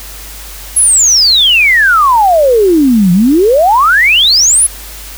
sine exponential two-way sweep, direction down then up, 11175 to 170.6 to 11175 Hz, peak -4 dBFS, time 0.76-4.67 s, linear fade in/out 10 ms, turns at 3.12 s, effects added 50 Hz sine -29 dBFS peak until 5.17 s + white hiss -29 dBFS RMS until 5.17 s

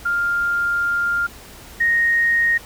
sine tone pair in turn, 1400 / 1864.4 Hz, F6 / A#6, +4 / 0 cents, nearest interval perfect fourth, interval 496 cents, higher second, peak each -17 / -14 dBFS, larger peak second, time 0.05-1.27 / 1.8-2.58 s, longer first, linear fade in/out 10 ms, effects added 58 Hz sine -46 dBFS peak until 2.65 s + pink hiss -41 dBFS RMS until 2.65 s

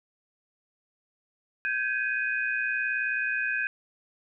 sine tone cluster, 1556 / 1675 / 2494 Hz, G6 / G#6 / D#7, -13 / +14 / +3 cents, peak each -29 / -31 / -31 dBFS, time 1.65-3.67 s, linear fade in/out 0 ms, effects none

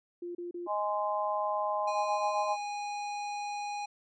sine tone bursts, 349.2 Hz, F4, in tune, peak -36 dBFS, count 3, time 0.22-0.672 s, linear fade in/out 5 ms, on 130 ms, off 31 ms
sine chord, Ab major, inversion second, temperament just, 623 / 830.6 / 1038.3 Hz, Eb5 / Ab5 / C6, +2 / 0 / -14 cents, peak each -33 dBFS, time 0.66-2.57 s, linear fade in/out 50 ms
square tone, 823 Hz, G#5, 16 cents flat, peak -35 dBFS, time 1.87-3.86 s, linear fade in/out 10 ms
effects resampled to 16000 Hz

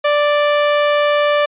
sawtooth tone, 587.3 Hz, D5, in tune, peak -8 dBFS, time 0.04-1.46 s, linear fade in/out 10 ms, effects resampled to 8000 Hz

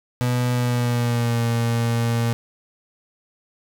35% pulse tone with pitch glide, 123.47 to 116.88 Hz, B2 to A#2, 0 to +5 cents, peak -17 dBFS, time 0.21-2.33 s, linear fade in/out 0 ms, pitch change -95 cents, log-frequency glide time 0.52-1.43 s, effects none

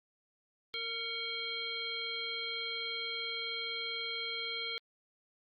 harmonic tone with a mistuned harmonic, 460.5 Hz, A#4, 21 cents flat, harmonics 1 / 3 / 5 / 7 / 9, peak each -47 / -47 / -41 / -39 / -42 dBFS, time 0.74-4.78 s, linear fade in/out 0 ms, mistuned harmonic 5, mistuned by -47 cents, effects Opus 48 kbps

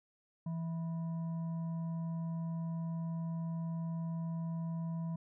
sine tone with frequency modulation, 165.7 Hz, E3, 9 cents sharp, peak -35 dBFS, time 0.46-5.16 s, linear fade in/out 5 ms, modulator 819 Hz, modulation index 0.22, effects none

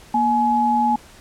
sine tone pair together, 236.9 / 845 Hz, A#3 / G#5, +28 / +30 cents, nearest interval octave + minor seventh, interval 2202 cents, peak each -21 / -16 dBFS, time 0.14-0.96 s, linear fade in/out 5 ms, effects pink hiss -46 dBFS RMS until 1.2 s + low-pass 11000 Hz 12 dB/octave

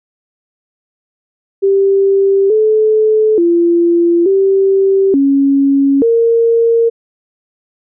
sine tone with pitch steps, 392.1 / 433 / 342.1 / 388.5 / 276.6 / 461.4 Hz, G4 / A4 / F4 / G4 / C#4 / A#4, 0 / -28 / -36 / -16 / -4 / -18 cents, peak -7 dBFS, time 1.62-6.9 s, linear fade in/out 20 ms, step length 880 ms, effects none

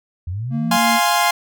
sine linear sweep, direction up, 81.2 to 187.6 Hz, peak -22 dBFS, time 0.27-0.77 s, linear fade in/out 5 ms
triangle tone, 230 Hz, A#3, 23 cents flat, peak -18 dBFS, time 0.5-1 s, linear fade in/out 50 ms
sawtooth chord, F minor, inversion none, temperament equal, 698.5 / 830.6 / 1046.5 Hz, F5 / Ab5 / C6, 0 / 0 / 0 cents, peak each -15 / -15 / -15 dBFS, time 0.71-1.31 s, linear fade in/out 5 ms
effects none

